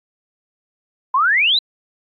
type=exponential sweep; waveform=sine; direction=up; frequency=987.8 to 4098 Hz; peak=-12 dBFS; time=1.14-1.59 s; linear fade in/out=5 ms; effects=AAC 48 kbps